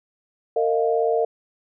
sine chord, Bb suspended fourth, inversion none, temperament equal with one note detuned, 457.4 / 622.3 / 698.5 Hz, Bb4 / Eb5 / F5, -33 / 0 / 0 cents, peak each -20 / -24 / -24 dBFS, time 0.56-1.25 s, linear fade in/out 5 ms, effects none

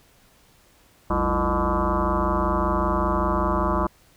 sine tone with frequency modulation, 478.1 Hz, A#4, 44 cents sharp, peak -19 dBFS, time 1.1-3.87 s, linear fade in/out 5 ms, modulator 133 Hz, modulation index 5.6, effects pink hiss -57 dBFS RMS until 4.16 s

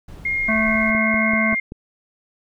brown noise, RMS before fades -36 dBFS, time 0.08-0.91 s, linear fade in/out 5 ms
sine tone with pitch glide, 2133 to 2118 Hz, C7 to C7, +33 to +21 cents, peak -19 dBFS, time 0.25-1.6 s, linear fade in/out 5 ms, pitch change -12 cents, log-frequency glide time 1.32-1.38 s
harmonic tone, 220 Hz, A3, in tune, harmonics 1 / 3 / 5 / 7 / 9 / 10, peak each -20 / -25 / -27 / -28 / -30 / -30 dBFS, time 0.48-1.55 s, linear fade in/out 10 ms
click train, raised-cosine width 3 ms, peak -19 dBFS, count 5, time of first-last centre 0.95-1.721 s, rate 5.19 Hz
effects none

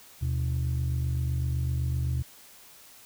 sine tone pair together, 77.85 / 125.7 Hz, D#2 / B2, +2 / +31 cents, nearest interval minor sixth, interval 829 cents, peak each -26 dBFS, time 0.21-2.23 s, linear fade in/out 20 ms, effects tanh soft clip ceiling -22 dBFS + white hiss -52 dBFS RMS until 3.05 s

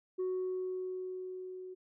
sine tone with level ramp, 370 Hz, F#4, in tune, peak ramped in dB -29 to -43 dBFS, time 0.18-1.75 s, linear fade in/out 20 ms, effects tanh soft clip ceiling -30 dBFS

